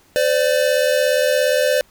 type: tone pair together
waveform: square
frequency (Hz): 512 / 589.2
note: C5 / D5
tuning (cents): -38 / +6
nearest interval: major second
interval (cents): 244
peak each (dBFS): -18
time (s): 0.16-1.81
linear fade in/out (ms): 0
effects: pink hiss -54 dBFS RMS until 1.9 s